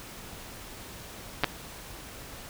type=clicks; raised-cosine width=0.3 ms; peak=-7 dBFS; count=2; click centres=1.436 / 1.443 s; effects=pink hiss -44 dBFS RMS until 2.49 s